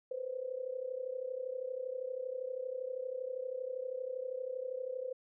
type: tone with amplitude modulation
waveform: sine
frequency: 512 Hz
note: C5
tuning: 38 cents flat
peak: -33 dBFS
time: 0.11-5.13 s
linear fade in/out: 5 ms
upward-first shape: sine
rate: 32.6 Hz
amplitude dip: 80%
effects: none